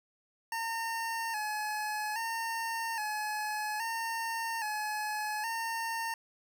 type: tone with vibrato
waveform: 25% pulse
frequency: 880 Hz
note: A5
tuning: in tune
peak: -29 dBFS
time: 0.52-6.14 s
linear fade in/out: 2 ms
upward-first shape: square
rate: 0.61 Hz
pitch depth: 62 cents each way
effects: none